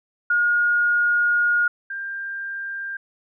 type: tone pair in turn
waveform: sine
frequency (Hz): 1432 / 1591.8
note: F6 / G6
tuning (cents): +43 / +26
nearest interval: major second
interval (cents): 183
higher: second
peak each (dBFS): -16 / -27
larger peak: first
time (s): 0.3-1.68 / 1.9-2.97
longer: first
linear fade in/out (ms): 5
effects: none